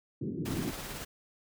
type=band-pass noise; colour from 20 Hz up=white; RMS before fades=-35 dBFS; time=0.21-0.71 s; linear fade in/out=10 ms; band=100 to 370 Hz; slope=48 dB/octave
type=noise with tremolo; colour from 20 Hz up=pink; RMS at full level=-39 dBFS; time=0.45-1.05 s; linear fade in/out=10 ms; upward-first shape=triangle; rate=18 Hz; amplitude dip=35%
effects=none

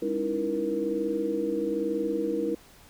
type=tone cluster; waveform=sine; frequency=203.5 / 276.5 / 309.7 / 330.8 / 472.7 Hz; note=G#3 / C#4 / D#4 / E4 / A#4; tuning=-35 / -4 / -8 / +6 / +24 cents; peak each=-36 / -37 / -32 / -31 / -29 dBFS; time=0.02-2.55 s; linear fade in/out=5 ms; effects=pink hiss -54 dBFS RMS until 2.89 s

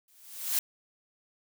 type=noise with exponential growth; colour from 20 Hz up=blue; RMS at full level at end=-25 dBFS; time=0.08-0.59 s; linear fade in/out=2 ms; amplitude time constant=110 ms; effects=none

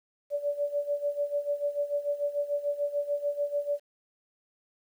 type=tone with tremolo; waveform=sine; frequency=578 Hz; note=D5; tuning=28 cents flat; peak=-24 dBFS; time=0.3-3.8 s; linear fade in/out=50 ms; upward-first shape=sine; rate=6.8 Hz; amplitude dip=80%; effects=10-bit

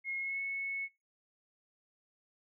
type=tone with pitch glide; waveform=sine; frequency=2159 to 2201 Hz; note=C#7 to C#7; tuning=-46 to -13 cents; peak=-34 dBFS; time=0.04-0.89 s; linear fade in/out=50 ms; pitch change=+33 cents; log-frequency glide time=0.19-0.4 s; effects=noise-tail reverb RT60 0.3 s tail -25 dB re dry

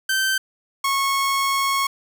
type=tone pair in turn; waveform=sawtooth; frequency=1551 / 1096.7 Hz; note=G6 / C#6; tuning=-19 / -19 cents; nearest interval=tritone; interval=600 cents; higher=first; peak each=-15 dBFS; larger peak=neither; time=0.09-0.38 / 0.84-1.87 s; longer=second; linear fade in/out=5 ms; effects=none

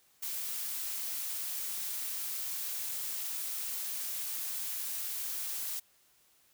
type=noise; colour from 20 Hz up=blue; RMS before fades=-37 dBFS; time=0.22-5.8 s; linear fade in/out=10 ms; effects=white hiss -67 dBFS RMS until 6.53 s

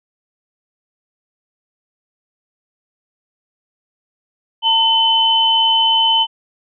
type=tone pair together; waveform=sine; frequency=904 / 3041 Hz; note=A5 / F#7; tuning=+47 / +47 cents; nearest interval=octave + major sixth; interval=2100 cents; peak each=-16 / -12 dBFS; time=4.62-6.27 s; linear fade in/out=50 ms; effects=none

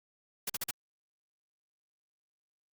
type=noise bursts; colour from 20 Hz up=white; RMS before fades=-34 dBFS; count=4; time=0.47-0.71 s; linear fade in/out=5 ms; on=27 ms; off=44 ms; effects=Opus 48 kbps

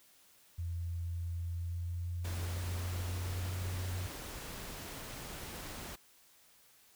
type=tone with pitch glide; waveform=sine; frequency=85.5 to 91.11 Hz; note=F2 to F#2; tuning=-36 to -26 cents; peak=-35 dBFS; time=0.58-4.07 s; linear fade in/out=10 ms; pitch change=+110 cents; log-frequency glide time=1.43-3.59 s
type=noise; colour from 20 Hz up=pink; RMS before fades=-45 dBFS; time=2.24-5.96 s; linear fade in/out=10 ms
effects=white hiss -64 dBFS RMS until 6.95 s

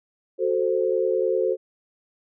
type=chord; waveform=sine; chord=F# diminished; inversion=none; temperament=equal; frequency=370 / 440 / 523.3 Hz; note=F#4 / A4 / C5; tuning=0 / 0 / 0 cents; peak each=-24 dBFS; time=0.38-1.57 s; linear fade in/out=50 ms; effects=none

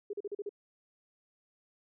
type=tone bursts; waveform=sine; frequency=407.9 Hz; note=G#4; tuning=31 cents flat; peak=-34 dBFS; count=6; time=0.1-0.493 s; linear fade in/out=5 ms; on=33 ms; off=39 ms; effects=none

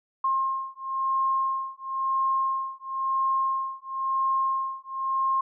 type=beating tone pair; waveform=sine; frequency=1066 / 1066.98 Hz; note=C6 / C6; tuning=+32 / +34 cents; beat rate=0.98 Hz; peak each=-27 dBFS; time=0.24-5.41 s; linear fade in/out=5 ms; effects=none

